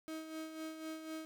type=tone with tremolo; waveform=35% pulse; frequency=317.1 Hz; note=D#4; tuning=33 cents sharp; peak=-39 dBFS; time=0.08-1.25 s; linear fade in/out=0 ms; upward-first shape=sine; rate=4 Hz; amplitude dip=55%; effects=none